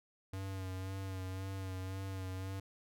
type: tone with vibrato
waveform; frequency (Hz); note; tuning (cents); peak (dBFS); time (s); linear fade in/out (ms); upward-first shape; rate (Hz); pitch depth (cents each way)
square; 95; F#2; +46; -40; 0.33-2.6; 5; sine; 1.9; 32
effects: none